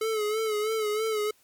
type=tone with vibrato; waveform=square; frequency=431.6 Hz; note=A4; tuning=33 cents flat; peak=-26 dBFS; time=0.01-1.31 s; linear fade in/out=5 ms; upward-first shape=sine; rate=3.1 Hz; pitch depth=56 cents each way; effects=white hiss -63 dBFS RMS until 1.43 s + MP3 96 kbps